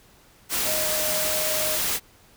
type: tone in noise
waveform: sine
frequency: 620 Hz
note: D#5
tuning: 6 cents flat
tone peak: -29 dBFS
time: 0.64-1.79 s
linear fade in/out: 50 ms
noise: white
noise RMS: -25 dBFS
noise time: 0.49-2 s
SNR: -7 dB
effects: pink hiss -55 dBFS RMS until 2.36 s